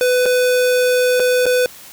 square tone with dropouts, 499.5 Hz, B4, 20 cents sharp, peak -13 dBFS, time 0.01-1.66 s, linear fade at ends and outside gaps 1 ms, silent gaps 0.257-0.261 / 1.197-1.201 / 1.457-1.464 s, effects white hiss -39 dBFS RMS until 1.92 s

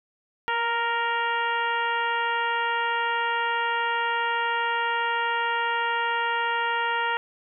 harmonic tone with a mistuned harmonic, 466.2 Hz, A#4, in tune, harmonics 1 / 2 / 3 / 4 / 5 / 6 / 7, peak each -34 / -26 / -29 / -30 / -38 / -34 / -41 dBFS, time 0.48-7.17 s, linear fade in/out 0 ms, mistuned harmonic 1, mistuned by +19 cents, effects none

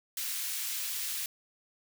white high-pass noise, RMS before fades -35 dBFS, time 0.17-1.26 s, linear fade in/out 2 ms, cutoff 2000 Hz, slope 12 dB/octave, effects none

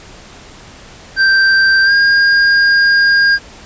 square tone with pitch glide, 1568 to 1614.9 Hz, G6 to G#6, 0 to -49 cents, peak -8 dBFS, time 1.16-3.39 s, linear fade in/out 50 ms, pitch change +51 cents, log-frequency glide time 1.84-1.92 s, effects pink hiss -37 dBFS RMS until 3.65 s + resampled to 16000 Hz

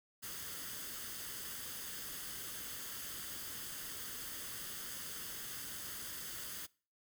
white noise with comb filter, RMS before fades -45 dBFS, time 0.22-6.67 s, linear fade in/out 20 ms, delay 0.62 ms, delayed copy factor +0.55, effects noise-tail reverb RT60 0.4 s tail -23 dB re dry

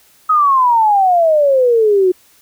sine exponential sweep, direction down, 1280 to 358.6 Hz, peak -8 dBFS, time 0.29-2.12 s, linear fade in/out 10 ms, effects white hiss -50 dBFS RMS until 2.41 s

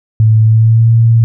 sine tone with pitch glide, 110 to 114.74 Hz, A2 to A#2, 0 to -27 cents, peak -4 dBFS, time 0.2-1.24 s, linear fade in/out 0 ms, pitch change +73 cents, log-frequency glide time 0.43-0.89 s, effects none

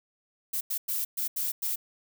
violet noise bursts at uneven times, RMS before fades -30 dBFS, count 6, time 0.53-0.61 / 0.7-0.78 / 0.88-1.05 / 1.17-1.28 / 1.36-1.52 / 1.62-1.76 s, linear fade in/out 10 ms, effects none

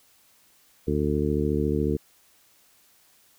harmonic tone, 74 Hz, D2, 14 cents sharp, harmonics 1 / 2 / 3 / 4 / 5 / 6, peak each -29 / -29 / -29 / -29 / -29 / -29 dBFS, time 0.87-1.97 s, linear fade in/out 10 ms, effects white hiss -60 dBFS RMS until 3.38 s

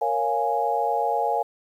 sine chord, Bb minor seventh, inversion none, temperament equal, 466.2 / 554.4 / 698.5 / 830.6 Hz, Bb4 / Db5 / F5 / Ab5, 0 / 0 / 0 / 0 cents, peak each -28 / -29 / -26 / -24 dBFS, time 0.01-1.43 s, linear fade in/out 10 ms, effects 9-bit

